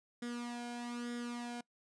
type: tone with flanger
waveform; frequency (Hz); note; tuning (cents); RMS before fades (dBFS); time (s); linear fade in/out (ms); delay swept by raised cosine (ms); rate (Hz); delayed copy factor
sawtooth; 240; B3; -49; -42; 0.22-1.61; 5; 0.57 to 1.3; 1.1; +0.7
effects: noise-tail reverb RT60 0.1 s tail -23 dB re dry + resampled to 22050 Hz